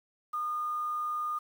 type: tone with quantisation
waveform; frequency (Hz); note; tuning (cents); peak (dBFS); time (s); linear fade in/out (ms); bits
sine; 1220; D#6; -34; -30; 0.33-1.39; 10; 9
effects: none